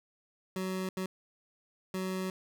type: tone bursts at uneven times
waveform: 25% pulse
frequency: 187.2 Hz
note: F#3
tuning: 20 cents sharp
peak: -29 dBFS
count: 3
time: 0.56-0.89 / 0.97-1.06 / 1.94-2.3 s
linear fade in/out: 2 ms
effects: none